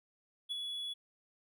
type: tone with ADSR envelope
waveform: triangle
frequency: 3393 Hz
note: G#7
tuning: 36 cents sharp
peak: -32 dBFS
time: 0.49-0.94 s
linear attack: 26 ms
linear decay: 18 ms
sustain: -4 dB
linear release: 16 ms
effects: none